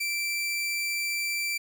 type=tone; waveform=sawtooth; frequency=2341 Hz; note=D7; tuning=6 cents flat; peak=-24 dBFS; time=0-1.58 s; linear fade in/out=10 ms; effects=11-bit